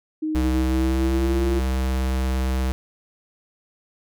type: tone with pitch glide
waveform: sine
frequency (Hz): 311.1 to 345.2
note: D#4 to F4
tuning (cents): 0 to -20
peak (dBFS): -22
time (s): 0.22-1.6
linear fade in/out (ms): 10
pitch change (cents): +180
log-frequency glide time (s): 0.37-1.47
type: tone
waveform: square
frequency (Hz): 64.9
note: C2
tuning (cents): -13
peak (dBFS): -21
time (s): 0.35-2.72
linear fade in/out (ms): 0
effects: none